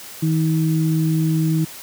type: tone pair together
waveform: sine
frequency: 159.4 / 318.3 Hz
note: D#3 / D#4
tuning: +42 / +39 cents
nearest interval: octave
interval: 1197 cents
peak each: -16 / -22 dBFS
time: 0.22-1.65 s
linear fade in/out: 10 ms
effects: white hiss -37 dBFS RMS until 1.82 s + high-pass 80 Hz 12 dB/octave